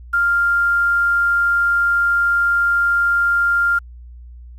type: tone with quantisation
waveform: sine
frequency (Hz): 1396.9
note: F6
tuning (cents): 0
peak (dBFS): -13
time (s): 0.13-3.79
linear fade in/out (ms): 10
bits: 7
effects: added 60 Hz sine -35 dBFS peak until 4.58 s + resampled to 32000 Hz